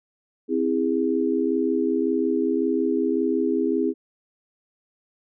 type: chord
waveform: sine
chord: C augmented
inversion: none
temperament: just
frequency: 261.6 / 327 / 408.8 Hz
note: C4 / E4 / G#4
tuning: 0 / -14 / -27 cents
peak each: -24 dBFS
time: 0.48-3.94 s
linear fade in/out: 50 ms
effects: none